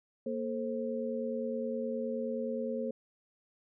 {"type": "tone cluster", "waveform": "sine", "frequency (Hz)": [233.2, 438.4, 528], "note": ["A#3", "A4", "C5"], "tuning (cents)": [1, -6, 16], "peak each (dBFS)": [-36, -38, -36], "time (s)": [0.26, 2.91], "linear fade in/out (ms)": 5, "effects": []}